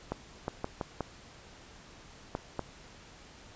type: clicks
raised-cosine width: 1 ms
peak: -18 dBFS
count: 7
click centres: 0.12 / 0.481 / 0.644 / 0.812 / 1.007 / 2.351 / 2.593 s
effects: pink hiss -53 dBFS RMS until 3.55 s + resampled to 16000 Hz